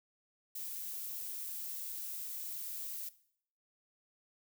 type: noise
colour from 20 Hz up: violet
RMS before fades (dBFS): -42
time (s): 0.55-3.09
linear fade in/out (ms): 5
effects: noise-tail reverb RT60 0.6 s tail -17 dB re dry